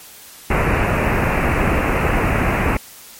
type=low-pass noise; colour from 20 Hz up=pink; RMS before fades=-17 dBFS; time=0.5-2.77 s; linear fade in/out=5 ms; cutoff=2700 Hz; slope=96 dB/octave; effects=white hiss -40 dBFS RMS until 3.19 s + MP3 64 kbps

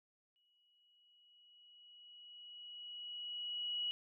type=tone with exponential growth; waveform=sine; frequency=2919 Hz; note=F#7; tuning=24 cents flat; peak=-35 dBFS; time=0.36-3.91 s; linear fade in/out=0 ms; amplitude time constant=770 ms; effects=none

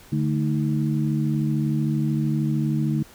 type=tone cluster; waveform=sine; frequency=146.7 / 219.8 / 315.9 Hz; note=D3 / A3 / D#4; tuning=-2 / -2 / +26 cents; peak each=-22 / -25 / -28 dBFS; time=0.12-3.03 s; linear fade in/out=5 ms; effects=pink hiss -49 dBFS RMS until 3.14 s

